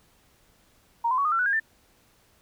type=tone with pitch steps; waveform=sine; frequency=932.3 / 1022.6 / 1121.6 / 1230.2 / 1349.3 / 1479.9 / 1623.2 / 1780.4 Hz; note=A#5 / C6 / C#6 / D#6 / E6 / F#6 / G#6 / A6; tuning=0 / -40 / +20 / -20 / +40 / 0 / -40 / +20 cents; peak=-21 dBFS; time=1.04-1.6 s; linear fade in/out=10 ms; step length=70 ms; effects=pink hiss -62 dBFS RMS until 2.41 s